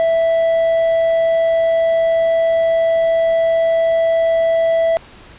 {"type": "tone", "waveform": "triangle", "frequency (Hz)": 659.3, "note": "E5", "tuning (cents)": 0, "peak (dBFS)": -10, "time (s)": [0, 4.97], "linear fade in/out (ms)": 0, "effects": ["pink hiss -41 dBFS RMS until 5.38 s", "resampled to 8000 Hz"]}